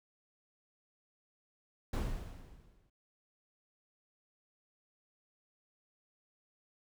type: noise with exponential decay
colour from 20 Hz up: brown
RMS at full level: -31 dBFS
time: 1.93-2.9 s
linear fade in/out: 5 ms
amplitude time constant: 210 ms
effects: none